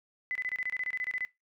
sine tone bursts, 2010 Hz, B6, 30 cents sharp, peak -30 dBFS, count 14, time 0.31-1.25 s, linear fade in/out 0 ms, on 43 ms, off 26 ms, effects noise-tail reverb RT60 0.2 s tail -20 dB re dry

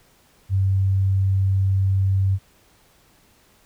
sine tone, 96.4 Hz, G2, 28 cents flat, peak -16 dBFS, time 0.49-2.39 s, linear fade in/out 50 ms, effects pink hiss -57 dBFS RMS until 3.65 s

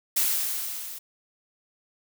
blue noise with level ramp, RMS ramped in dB -22 to -39 dBFS, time 0.16-0.99 s, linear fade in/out 10 ms, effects none

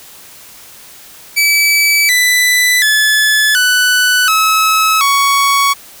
sawtooth tone with pitch steps, 2300 / 1990.7 / 1723.1 / 1491.4 / 1290.8 / 1117.3 Hz, D7 / B6 / A6 / F#6 / E6 / C#6, -37 / +13 / -37 / +13 / -37 / +13 cents, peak -5 dBFS, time 1.36-5.74 s, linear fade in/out 20 ms, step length 730 ms, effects white hiss -37 dBFS RMS until 6 s

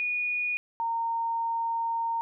sine tone pair in turn, 2456 / 920 Hz, D#7 / A#5, -23 / -23 cents, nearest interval octave + perfect fourth, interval 1700 cents, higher first, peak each -26 dBFS, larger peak neither, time 0-0.57 / 0.8-2.21 s, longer second, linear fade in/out 0 ms, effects none

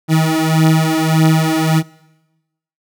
30% pulse beating tone pair, 158.2 / 159.9 Hz, D#3 / D#3, +29 / +48 cents, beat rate 1.7 Hz, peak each -11 dBFS, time 0.08-1.83 s, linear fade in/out 50 ms, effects noise-tail reverb RT60 1.0 s tail -22 dB re dry

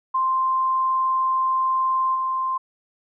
sine tone with level steps, 1046.5 Hz, C6, in tune, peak -18 / -21 dBFS, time 0.14-2.58 s, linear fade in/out 10 ms, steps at 2.14 s, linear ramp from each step 20 ms, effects none

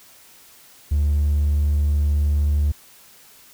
triangle tone, 73.42 Hz, D2, in tune, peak -13 dBFS, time 0.91-2.72 s, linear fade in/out 10 ms, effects tanh soft clip ceiling -11 dBFS + white hiss -49 dBFS RMS until 3.53 s

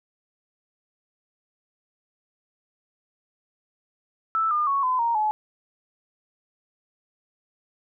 sine tone with pitch steps, 1318.5 / 1209.1 / 1108.7 / 1016.7 / 932.3 / 854.9 Hz, E6 / D#6 / C#6 / B5 / A#5 / G#5, 0 / -50 / 0 / +50 / 0 / +50 cents, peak -20 dBFS, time 4.35-5.31 s, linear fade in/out 0 ms, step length 160 ms, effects none

